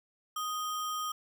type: tone with sample-and-hold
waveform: sine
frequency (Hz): 1244.5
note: D#6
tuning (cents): 0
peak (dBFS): -32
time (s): 0.36-1.12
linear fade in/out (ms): 5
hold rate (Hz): 4410
effects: none